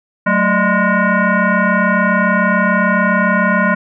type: tone with frequency modulation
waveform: sine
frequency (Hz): 630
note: D#5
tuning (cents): +21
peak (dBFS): -10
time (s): 0.26-3.75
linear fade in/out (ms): 10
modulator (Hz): 409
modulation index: 2.9
effects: none